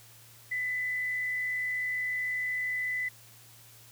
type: tone with frequency modulation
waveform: sine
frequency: 2000 Hz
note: B6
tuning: 21 cents sharp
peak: -29 dBFS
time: 0.51-3.09 s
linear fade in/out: 10 ms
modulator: 66.6 Hz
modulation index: 0.35
effects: added 115 Hz sine -58 dBFS peak until 3.91 s + white hiss -55 dBFS RMS until 3.91 s